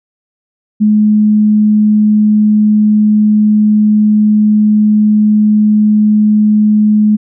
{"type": "tone", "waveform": "sine", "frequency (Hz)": 211.9, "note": "G#3", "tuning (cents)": 35, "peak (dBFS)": -5, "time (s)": [0.8, 7.17], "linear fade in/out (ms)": 20, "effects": []}